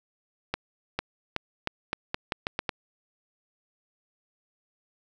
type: accelerating click train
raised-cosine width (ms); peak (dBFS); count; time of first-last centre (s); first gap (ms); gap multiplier
0.3; -11; 10; 0.54-2.692; 450; 0.83
effects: none